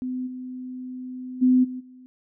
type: tone with level steps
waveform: sine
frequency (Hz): 254.1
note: B3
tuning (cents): +49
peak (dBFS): -26 / -32 / -14 / -30 / -44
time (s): 0.02-2.06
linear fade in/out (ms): 0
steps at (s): 0.26 / 1.41 / 1.63 / 1.79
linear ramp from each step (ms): 20
effects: none